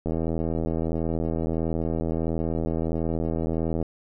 click train, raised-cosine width 2 ms, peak -14 dBFS, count 308, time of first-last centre 0.06-3.827 s, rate 81.5 Hz, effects none

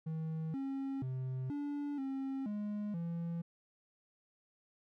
triangle tone with pitch steps, 159.7 / 271.3 / 129.7 / 288.7 / 269 / 208.1 / 168.8 Hz, D#3 / C#4 / C3 / D4 / C4 / G#3 / E3, +45 / -37 / -15 / -30 / +48 / +4 / +41 cents, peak -34 dBFS, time 0.06-3.42 s, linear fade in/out 10 ms, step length 480 ms, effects none

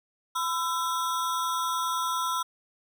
square ring-modulated tone, 1174.7 Hz, D6, in tune, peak -24 dBFS, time 0.35-2.43 s, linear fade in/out 10 ms, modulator 165 Hz, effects none

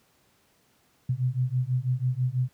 sine beating tone pair, 123.9 / 130 Hz, B2 / C3, +6 / -11 cents, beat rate 6.1 Hz, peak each -26 dBFS, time 1.09-2.49 s, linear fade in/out 5 ms, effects pink hiss -65 dBFS RMS until 2.53 s + high-pass 80 Hz 12 dB/octave

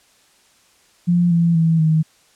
sine tone with pitch steps, 174.61 / 168.86 / 163.29 / 157.91 Hz, F3 / E3 / E3 / D#3, 0 / +42 / -16 / +26 cents, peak -12 dBFS, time 1.07-2.03 s, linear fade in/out 20 ms, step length 240 ms, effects white hiss -55 dBFS RMS until 2.35 s + low-pass 9000 Hz 12 dB/octave

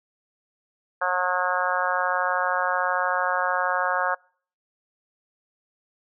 harmonic tone, 181.3 Hz, F#3, 35 cents flat, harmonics 3 / 4 / 5 / 6 / 7 / 8 / 9, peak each -29 / -29 / -29 / -29 / -29 / -29 / -29 dBFS, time 1.01-4.15 s, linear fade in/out 10 ms, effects noise-tail reverb RT60 0.5 s tail -26 dB re dry

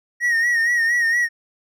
triangle tone with vibrato, 1879 Hz, A#6, 13 cents sharp, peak -14 dBFS, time 0.2-1.29 s, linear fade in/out 50 ms, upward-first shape sine, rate 4.3 Hz, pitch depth 58 cents each way, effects none

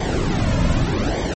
brown noise with flanger, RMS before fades -19 dBFS, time 0-1.34 s, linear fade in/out 5 ms, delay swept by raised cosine 0.73 to 2.63 ms, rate 0.83 Hz, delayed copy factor -0.7, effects MP3 32 kbps

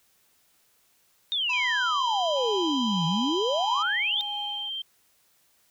sine exponential two-way sweep, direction down then up, 3723 to 157.5 to 3723 Hz, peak -24 dBFS, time 1.32-4.21 s, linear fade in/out 0 ms, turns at 3.06 s
harmonic tone, 991 Hz, B5, 6 cents sharp, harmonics 1 / 3 / 4 / 5 / 6 / 7, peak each -31 / -43 / -43 / -45 / -48 / -50 dBFS, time 1.49-3.83 s, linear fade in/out 10 ms
sine tone with vibrato, 3147 Hz, G7, 6 cents sharp, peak -30 dBFS, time 1.53-4.82 s, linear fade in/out 5 ms, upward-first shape sine, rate 18 Hz, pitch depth 13 cents each way
triangle tone with tremolo, 829 Hz, G#5, 3 cents flat, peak -32 dBFS, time 2.35-4.7 s, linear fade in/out 20 ms, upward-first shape sine, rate 1.6 Hz, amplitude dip 75%
effects white hiss -65 dBFS RMS until 5.7 s

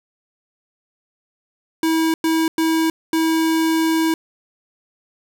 square tone bursts at uneven times, 323 Hz, E4, 35 cents flat, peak -16 dBFS, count 4, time 1.83-2.14 / 2.24-2.48 / 2.58-2.9 / 3.13-4.14 s, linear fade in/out 2 ms, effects none

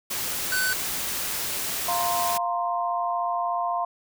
white noise, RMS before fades -29 dBFS, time 0.1-2.38 s, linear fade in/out 10 ms
square tone, 1512 Hz, F#6, 37 cents sharp, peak -24 dBFS, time 0.52-0.73 s, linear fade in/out 2 ms
sine chord, F suspended fourth, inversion none, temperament just, 698.5 / 931.3 / 1047.7 Hz, F5 / Bb5 / C6, 0 / -2 / +2 cents, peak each -26 / -31 / -28 dBFS, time 1.88-3.85 s, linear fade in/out 5 ms
effects none

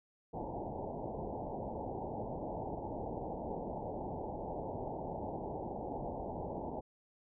white low-pass noise, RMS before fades -41 dBFS, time 0.33-6.81 s, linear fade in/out 10 ms, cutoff 900 Hz, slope 96 dB/octave, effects none

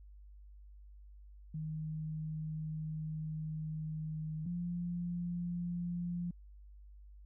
sine tone pair in turn, 156.1 / 174.19 Hz, D#3 / F3, +6 / -4 cents, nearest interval major second, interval 190 cents, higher second, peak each -37 / -35 dBFS, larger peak second, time 1.54-4.46 / 4.46-6.31 s, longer first, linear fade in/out 5 ms, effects added 50 Hz sine -52 dBFS peak until 7.25 s

